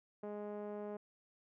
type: tone with low-pass filter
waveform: 5% pulse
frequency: 207.7 Hz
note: G#3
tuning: in tune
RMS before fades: -44 dBFS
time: 0.23-0.97 s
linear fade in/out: 5 ms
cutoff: 520 Hz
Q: 1.5
effects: none